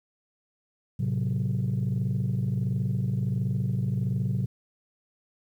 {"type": "chord", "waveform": "sine", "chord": "F# diminished", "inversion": "first", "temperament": "equal with one note detuned", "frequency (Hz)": [110, 131.42, 185], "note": ["A2", "C3", "F#3"], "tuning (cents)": [0, 8, 0], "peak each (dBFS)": [-27, -26, -29], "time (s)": [0.99, 4.46], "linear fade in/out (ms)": 10, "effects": ["tanh soft clip ceiling -20 dBFS", "10-bit"]}